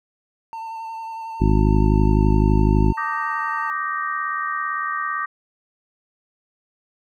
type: tone with vibrato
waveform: triangle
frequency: 900 Hz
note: A5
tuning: 39 cents sharp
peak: -27 dBFS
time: 0.53-3.7 s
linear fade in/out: 0 ms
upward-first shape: square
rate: 11 Hz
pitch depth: 16 cents each way
type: harmonic tone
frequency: 51.91 Hz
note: G#1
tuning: in tune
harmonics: 1 / 2 / 3 / 4 / 5 / 6 / 7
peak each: -17 / -20 / -22 / -23 / -24 / -25 / -25 dBFS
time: 1.4-2.93 s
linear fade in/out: 20 ms
type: chord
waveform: sine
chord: Eb major seventh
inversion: third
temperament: just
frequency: 1166.7 / 1244.5 / 1555.6 / 1866.8 Hz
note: D6 / Eb6 / G6 / Bb6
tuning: -12 / 0 / -14 / +2 cents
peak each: -25 / -29 / -31 / -28 dBFS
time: 2.97-5.26 s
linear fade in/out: 10 ms
effects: none